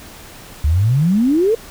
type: exponential sweep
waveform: sine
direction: up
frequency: 69.3 to 471.7 Hz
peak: -11 dBFS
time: 0.64-1.55 s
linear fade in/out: 5 ms
effects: pink hiss -38 dBFS RMS until 1.7 s